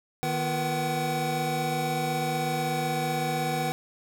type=tone cluster; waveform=square; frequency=154.8 / 243.3 / 347.5 / 489.8 / 758 Hz; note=D#3 / B3 / F4 / B4 / F#5; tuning=-9 / -26 / -9 / -14 / +42 cents; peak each=-32 / -37 / -39 / -35 / -30 dBFS; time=0.23-3.72 s; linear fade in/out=0 ms; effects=none